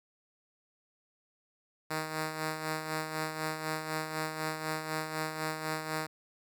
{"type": "tone with tremolo", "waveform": "5% pulse", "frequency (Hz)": 156.8, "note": "D#3", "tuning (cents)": 14, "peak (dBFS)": -20, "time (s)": [1.9, 6.07], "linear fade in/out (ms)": 10, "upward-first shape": "sine", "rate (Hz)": 4, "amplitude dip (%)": 55, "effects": []}